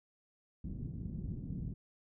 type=low-pass noise; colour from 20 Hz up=white; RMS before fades=-41 dBFS; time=0.64-1.74 s; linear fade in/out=5 ms; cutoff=210 Hz; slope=24 dB/octave; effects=none